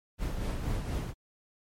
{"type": "noise with tremolo", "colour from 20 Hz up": "brown", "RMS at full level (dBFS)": -31, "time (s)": [0.18, 1.14], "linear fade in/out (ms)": 50, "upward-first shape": "sine", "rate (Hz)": 4.2, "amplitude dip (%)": 40, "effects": ["MP3 64 kbps"]}